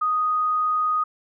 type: tone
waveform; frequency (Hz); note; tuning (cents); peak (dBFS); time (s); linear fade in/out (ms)
sine; 1244.5; D#6; 0; -19; 0.01-1.04; 10
effects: none